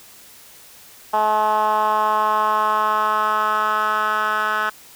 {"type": "tone with band-pass filter sweep", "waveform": "10% pulse", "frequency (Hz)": 214.1, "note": "A3", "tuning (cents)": -47, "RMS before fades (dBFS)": -19, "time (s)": [1.13, 4.7], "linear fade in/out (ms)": 10, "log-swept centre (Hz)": [880, 1500], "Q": 3.4, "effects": ["white hiss -45 dBFS RMS until 4.95 s"]}